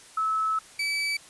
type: tone pair in turn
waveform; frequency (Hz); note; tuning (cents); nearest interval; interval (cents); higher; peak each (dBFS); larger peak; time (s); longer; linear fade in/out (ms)
sine / 30% pulse; 1300 / 2299; E6 / D7; -24 / -37; minor seventh; 987; second; -23 / -23; neither; 0.17-0.59 / 0.79-1.17; first; 5
effects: white hiss -50 dBFS RMS until 1.29 s + resampled to 24000 Hz